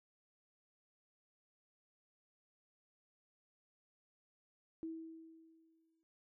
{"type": "tone with exponential decay", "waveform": "sine", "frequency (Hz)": 324.5, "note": "E4", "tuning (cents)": -27, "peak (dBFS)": -39, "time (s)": [4.83, 6.03], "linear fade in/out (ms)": 0, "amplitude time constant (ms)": 260, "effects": ["noise-tail reverb RT60 0.4 s tail -17 dB re dry"]}